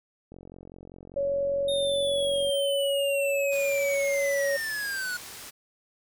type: click train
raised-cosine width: 2 ms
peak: -32 dBFS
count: 99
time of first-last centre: 0.32-2.493 s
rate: 45.1 Hz
type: tone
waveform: sine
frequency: 559 Hz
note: C#5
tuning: 14 cents sharp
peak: -24 dBFS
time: 1.16-4.57 s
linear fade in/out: 10 ms
type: linear sweep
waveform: square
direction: down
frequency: 3699 to 1442 Hz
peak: -30 dBFS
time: 1.68-5.17 s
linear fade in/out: 5 ms
type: low-pass noise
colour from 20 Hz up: white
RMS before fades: -43 dBFS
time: 3.51-5.51 s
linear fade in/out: 20 ms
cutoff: 11000 Hz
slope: 12 dB/octave
effects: none